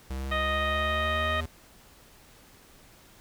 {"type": "exponential sweep", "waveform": "square", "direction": "up", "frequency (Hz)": [65.41, 80.7], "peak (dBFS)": -32, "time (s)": [0.1, 1.46], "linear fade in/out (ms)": 5}
{"type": "harmonic tone", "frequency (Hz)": 622.3, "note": "D#5", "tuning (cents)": 0, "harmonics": [1, 2, 3, 4, 5, 6], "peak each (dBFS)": [-32, -30, -31, -38, -38, -40], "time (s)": [0.31, 1.41], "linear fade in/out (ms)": 10}
{"effects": ["pink hiss -55 dBFS RMS until 3.2 s"]}